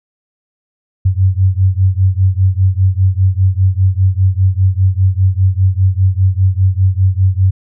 sine beating tone pair, 92.4 / 97.4 Hz, F#2 / G2, -2 / -11 cents, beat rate 5 Hz, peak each -11 / -12 dBFS, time 1.05-7.51 s, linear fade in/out 10 ms, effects none

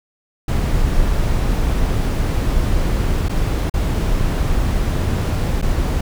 brown noise with dropouts, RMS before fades -17 dBFS, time 0.48-6.01 s, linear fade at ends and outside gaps 5 ms, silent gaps 3.285-3.294 / 3.698-3.739 / 5.616-5.624 s, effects none

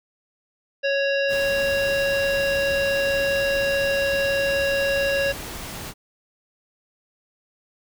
harmonic tone, 554.4 Hz, C#5, in tune, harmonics 1 / 3 / 5 / 7 / 9 / 10, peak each -21 / -26 / -28 / -36 / -38 / -43 dBFS, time 0.83-5.33 s, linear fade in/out 20 ms
pink noise, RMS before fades -34 dBFS, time 1.28-5.94 s, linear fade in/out 50 ms
effects none

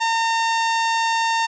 sawtooth tone, 911 Hz, A#5, 40 cents flat, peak -14 dBFS, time 0-1.47 s, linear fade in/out 20 ms, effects resampled to 16000 Hz

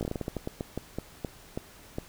slowing click train, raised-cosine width 2 ms, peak -18 dBFS, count 16, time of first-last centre 0.01-1.984 s, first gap 18 ms, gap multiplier 1.25, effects pink hiss -52 dBFS RMS until 2.08 s

